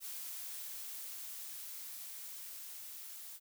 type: noise with level ramp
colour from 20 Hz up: blue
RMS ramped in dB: -44 to -49 dBFS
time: 0-3.4 s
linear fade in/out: 50 ms
effects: none